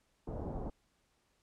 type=low-pass noise; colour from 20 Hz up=pink; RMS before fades=-40 dBFS; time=0.27-0.7 s; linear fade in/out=5 ms; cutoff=810 Hz; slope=24 dB/octave; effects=pink hiss -75 dBFS RMS until 1.42 s + low-pass 10000 Hz 12 dB/octave